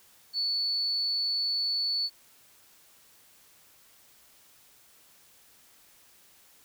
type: tone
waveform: sine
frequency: 4450 Hz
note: C#8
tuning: 6 cents sharp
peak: -26 dBFS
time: 0.33-2.1 s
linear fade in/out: 50 ms
effects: white hiss -59 dBFS RMS until 6.64 s